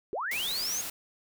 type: linear sweep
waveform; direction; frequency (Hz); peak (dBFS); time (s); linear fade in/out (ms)
sine; up; 334.9 to 6645; -30; 0.13-0.81; 0
type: noise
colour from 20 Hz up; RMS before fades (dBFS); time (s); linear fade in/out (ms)
white; -37; 0.31-0.9; 5
effects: none